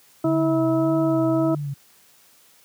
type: tone with vibrato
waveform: sine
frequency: 138.59 Hz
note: C#3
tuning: in tune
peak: -25 dBFS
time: 0.24-1.74 s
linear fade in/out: 10 ms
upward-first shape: sine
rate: 1.7 Hz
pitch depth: 100 cents each way
type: harmonic tone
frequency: 324.1 Hz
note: E4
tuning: 29 cents flat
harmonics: 1 / 2 / 3 / 4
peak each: -19 / -24 / -35 / -32 dBFS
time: 0.24-1.55 s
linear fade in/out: 5 ms
effects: white hiss -55 dBFS RMS until 2.64 s + high-pass 80 Hz 12 dB/octave